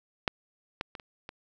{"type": "clicks", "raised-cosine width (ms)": 0.3, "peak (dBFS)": [-9, -15, -24, -30, -24], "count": 5, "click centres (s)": [0.278, 0.811, 0.952, 0.998, 1.291], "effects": []}